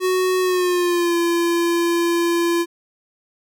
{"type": "tone with pitch glide", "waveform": "square", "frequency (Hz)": [370, 341.3], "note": ["F#4", "F4"], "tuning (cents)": [0, -40], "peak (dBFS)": -17, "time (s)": [0, 2.66], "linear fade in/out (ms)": 50, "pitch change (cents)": -140, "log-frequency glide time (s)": [0.4, 1.16], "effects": []}